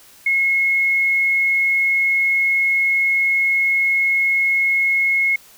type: tone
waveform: sine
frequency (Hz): 2170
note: C#7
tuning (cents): -37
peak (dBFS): -14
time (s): 0.26-5.36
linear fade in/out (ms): 5
effects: white hiss -47 dBFS RMS until 5.57 s